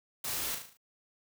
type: noise with echo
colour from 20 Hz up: white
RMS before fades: -36 dBFS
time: 0.24-0.55 s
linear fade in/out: 5 ms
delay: 37 ms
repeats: 6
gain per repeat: -5 dB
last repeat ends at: 0.772 s
effects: none